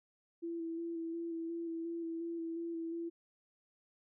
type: tone with vibrato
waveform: sine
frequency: 333.1 Hz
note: E4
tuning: 18 cents sharp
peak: -37 dBFS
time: 0.42-3.1 s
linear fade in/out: 20 ms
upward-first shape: square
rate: 2.8 Hz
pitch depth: 18 cents each way
effects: none